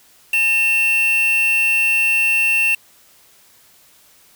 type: tone with quantisation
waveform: triangle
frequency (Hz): 2700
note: E7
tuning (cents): +41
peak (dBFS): -12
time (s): 0.33-2.75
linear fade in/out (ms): 5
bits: 4
effects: white hiss -51 dBFS RMS until 4.35 s